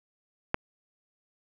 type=click; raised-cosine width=0.5 ms; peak=-9 dBFS; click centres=0.544 s; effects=none